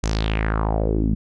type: tone with low-pass filter sweep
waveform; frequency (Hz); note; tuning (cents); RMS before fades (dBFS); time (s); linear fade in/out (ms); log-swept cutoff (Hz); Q
sawtooth; 54; A1; -32; -21; 0.03-1.15; 10; 7100 to 200; 3.7
effects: none